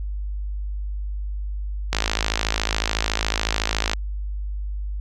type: click train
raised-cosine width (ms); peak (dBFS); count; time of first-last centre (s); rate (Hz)
0.2; -3; 109; 1.93-3.934; 53.9
effects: added 50 Hz sine -25 dBFS peak until 5 s